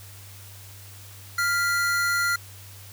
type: tone pair together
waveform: square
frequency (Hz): 1396.9 / 1974.9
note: F6 / B6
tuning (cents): 0 / -1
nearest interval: tritone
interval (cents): 599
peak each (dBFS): -23 / -29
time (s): 1.38-2.36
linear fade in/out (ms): 5
effects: added 98 Hz sine -44 dBFS peak until 2.92 s + white hiss -47 dBFS RMS until 2.92 s